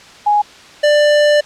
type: tone pair in turn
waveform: sine / square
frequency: 830.6 / 591.9 Hz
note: G#5 / D5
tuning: 0 / +13 cents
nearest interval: tritone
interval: 587 cents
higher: first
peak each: -9 dBFS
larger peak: neither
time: 0.26-0.42 / 0.83-1.41 s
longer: second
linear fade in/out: 10 ms
effects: white hiss -39 dBFS RMS until 1.45 s + low-pass 5000 Hz 12 dB/octave